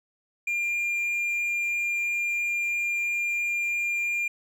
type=tone; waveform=triangle; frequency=2399 Hz; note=D7; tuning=36 cents sharp; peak=-23 dBFS; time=0.47-4.28 s; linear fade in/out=5 ms; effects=none